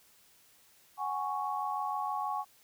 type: chord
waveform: sine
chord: F# suspended second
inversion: none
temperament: equal with one note detuned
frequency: 744.3 / 830.6 / 1108.7 Hz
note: F#5 / G#5 / C#6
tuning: +10 / 0 / 0 cents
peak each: -38 / -35 / -35 dBFS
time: 0.97-2.45 s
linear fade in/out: 50 ms
effects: white hiss -63 dBFS RMS until 2.63 s